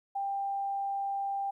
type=tone; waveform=sine; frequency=792 Hz; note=G5; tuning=18 cents sharp; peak=-30 dBFS; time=0.15-1.51 s; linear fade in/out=10 ms; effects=12-bit